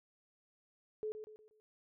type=tone with echo; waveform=sine; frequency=430 Hz; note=A4; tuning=40 cents flat; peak=-36 dBFS; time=1.03-1.12 s; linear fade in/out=0 ms; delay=120 ms; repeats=4; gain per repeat=-8 dB; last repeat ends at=1.6 s; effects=none